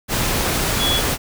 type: tone in noise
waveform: sine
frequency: 3373 Hz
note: G#7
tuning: 26 cents sharp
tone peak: -18 dBFS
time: 0.78-1.02 s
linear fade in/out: 50 ms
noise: pink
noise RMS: -20 dBFS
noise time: 0.08-1.18 s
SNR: -1 dB
effects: none